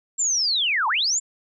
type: linear two-way sweep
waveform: sine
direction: down then up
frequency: 7500 to 830.6 to 7500 Hz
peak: -19 dBFS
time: 0.18-1.2 s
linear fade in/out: 20 ms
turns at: 0.88 s
effects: none